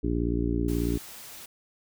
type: harmonic tone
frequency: 58.27 Hz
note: A#1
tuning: in tune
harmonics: 1 / 2 / 3 / 4 / 5 / 6 / 7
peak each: -29 / -33 / -34 / -35 / -29 / -34 / -35 dBFS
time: 0.03-0.98 s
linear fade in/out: 10 ms
type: noise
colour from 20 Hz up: white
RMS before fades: -44 dBFS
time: 0.68-1.46 s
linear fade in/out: 5 ms
effects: none